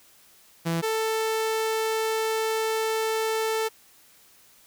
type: tone pair in turn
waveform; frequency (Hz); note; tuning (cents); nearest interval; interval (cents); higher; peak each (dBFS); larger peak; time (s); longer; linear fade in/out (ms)
sawtooth; 166.4 / 442.3; E3 / A4; +17 / +9; octave + perfect fourth; 1692; second; -20; neither; 0.65-0.82 / 0.82-3.69; second; 20
effects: white hiss -56 dBFS RMS until 4.66 s